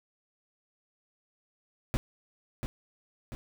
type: noise with echo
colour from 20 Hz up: brown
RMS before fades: -27 dBFS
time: 1.94-1.97 s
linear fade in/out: 0 ms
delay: 690 ms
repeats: 2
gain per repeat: -6 dB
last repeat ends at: 3.35 s
effects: none